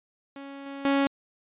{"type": "tone with level steps", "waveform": "sawtooth", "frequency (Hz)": 277.2, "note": "C#4", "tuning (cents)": 0, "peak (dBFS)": [-35, -32, -17], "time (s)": [0.36, 1.07], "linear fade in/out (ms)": 2, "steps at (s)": [0.66, 0.85], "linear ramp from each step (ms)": 2, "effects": ["resampled to 8000 Hz"]}